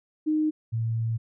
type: tone pair in turn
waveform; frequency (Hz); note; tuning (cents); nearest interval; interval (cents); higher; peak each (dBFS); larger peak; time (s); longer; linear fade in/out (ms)
sine; 308.4 / 113.73; D#4 / A#2; -15 / -42; octave + perfect fourth; 1727; first; -21 / -24; first; 0.26-0.51 / 0.72-1.18; second; 20
effects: none